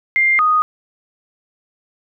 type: tone pair in turn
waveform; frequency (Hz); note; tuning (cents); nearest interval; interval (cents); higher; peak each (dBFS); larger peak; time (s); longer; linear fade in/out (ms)
sine; 2100 / 1241.8; C7 / D#6; +6 / -4; major sixth; 910; first; -11; neither; 0.16-0.39 / 0.39-0.62; neither; 0
effects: none